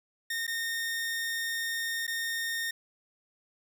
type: tone with dropouts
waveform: sawtooth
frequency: 1836 Hz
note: A#6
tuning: 27 cents flat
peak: -27 dBFS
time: 0.3-2.71 s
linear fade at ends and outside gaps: 5 ms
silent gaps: 0.468-0.477 / 2.068-2.077 s
effects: none